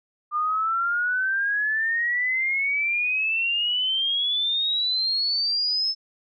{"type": "exponential sweep", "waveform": "sine", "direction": "up", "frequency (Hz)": [1200, 5274], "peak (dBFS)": -21, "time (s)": [0.31, 5.95], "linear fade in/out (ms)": 50, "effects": []}